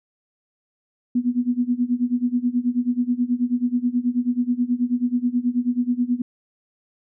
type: tone with tremolo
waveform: sine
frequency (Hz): 244.8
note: B3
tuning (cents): -15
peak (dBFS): -15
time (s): 1.15-6.22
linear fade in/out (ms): 5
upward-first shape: sine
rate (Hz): 9.3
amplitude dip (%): 90
effects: none